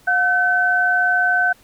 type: tone pair together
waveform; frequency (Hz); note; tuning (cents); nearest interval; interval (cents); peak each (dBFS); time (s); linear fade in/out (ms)
sine; 718 / 1524.6; F5 / G6; +48 / -49; octave + minor second; 1303; -20 / -15; 0.07-1.53; 10
effects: pink hiss -52 dBFS RMS until 1.63 s